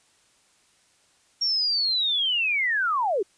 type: linear sweep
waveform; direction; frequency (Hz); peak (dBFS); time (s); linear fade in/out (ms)
sine; down; 5588 to 349.2; -21; 1.41-3.23; 10
effects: white hiss -62 dBFS RMS until 3.37 s + resampled to 22050 Hz